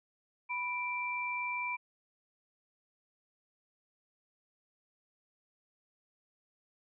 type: tone pair together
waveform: sine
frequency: 987.6 / 2349 Hz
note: B5 / D7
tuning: 0 / 0 cents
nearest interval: octave + minor third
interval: 1500 cents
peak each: -37 / -35 dBFS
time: 0.49-1.77 s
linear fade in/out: 20 ms
effects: none